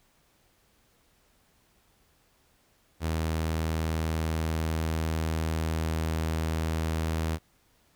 sawtooth tone, 80.2 Hz, E2, 47 cents flat, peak -23 dBFS, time 3-7.39 s, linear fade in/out 50 ms, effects pink hiss -66 dBFS RMS until 7.95 s

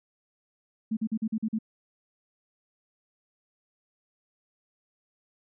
sine tone bursts, 220 Hz, A3, in tune, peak -25 dBFS, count 7, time 0.91-1.588 s, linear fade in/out 10 ms, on 60 ms, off 43 ms, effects none

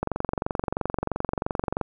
click train, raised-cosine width 1 ms, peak -11 dBFS, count 42, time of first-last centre 0.03-1.813 s, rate 23 Hz, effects none

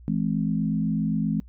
sine chord, E augmented, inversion none, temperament equal with one note detuned, 164.81 / 212.9 / 261.6 Hz, E3 / G#3 / B#3, 0 / +43 / 0 cents, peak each -26 / -25 / -29 dBFS, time 0.08-1.4 s, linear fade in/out 0 ms, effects noise-tail reverb RT60 0.1 s tail -24 dB re dry + added 60 Hz sine -44 dBFS peak until 1.48 s

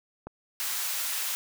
click, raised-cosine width 1 ms, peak -24 dBFS, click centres 0.27 s
white high-pass noise, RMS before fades -31 dBFS, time 0.6-1.35 s, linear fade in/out 0 ms, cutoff 970 Hz, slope 12 dB/octave
effects none

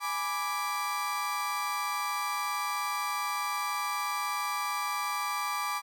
35% pulse chord, G# diminished, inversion none, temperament equal, 830.6 / 987.8 / 1174.7 Hz, G#5 / B5 / D6, 0 / 0 / 0 cents, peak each -36 / -35 / -30 dBFS, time 0-5.82 s, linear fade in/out 50 ms, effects none

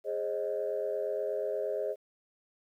sine chord, Ab major, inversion none, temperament equal with one note detuned, 415.3 / 533.9 / 622.3 Hz, Ab4 / C5 / Eb5, 0 / +35 / 0 cents, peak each -34 dBFS, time 0.04-1.96 s, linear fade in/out 50 ms, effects tanh soft clip ceiling -22 dBFS + 11-bit

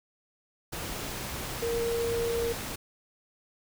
sine tone in noise, 466.2 Hz, A#4, in tune, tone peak -27 dBFS, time 1.62-2.53 s, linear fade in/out 10 ms, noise pink, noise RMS -36 dBFS, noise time 0.72-2.76 s, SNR +6 dB, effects none

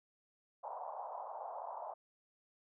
pink band-pass noise, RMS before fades -45 dBFS, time 0.63-1.94 s, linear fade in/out 10 ms, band 610 to 1000 Hz, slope 48 dB/octave, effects none

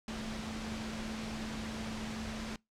sine tone in noise, 220 Hz, A3, in tune, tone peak -40 dBFS, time 0.08-2.56 s, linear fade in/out 2 ms, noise pink, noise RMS -42 dBFS, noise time 0.08-2.56 s, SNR -1 dB, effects noise-tail reverb RT60 0.2 s tail -25 dB re dry + low-pass 6000 Hz 12 dB/octave

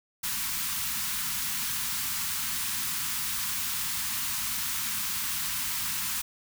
white band-stop noise, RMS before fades -31 dBFS, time 0.23-6.22 s, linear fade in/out 10 ms, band 260 to 910 Hz, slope 48 dB/octave, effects none

